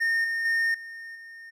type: tone with level steps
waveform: triangle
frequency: 1829 Hz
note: A#6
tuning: 33 cents flat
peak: -20 / -24 / -20 / -36 / -40 dBFS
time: 0-1.51 s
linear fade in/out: 20 ms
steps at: 0.24 / 0.45 / 0.74 / 1.15 s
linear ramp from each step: 5 ms
effects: none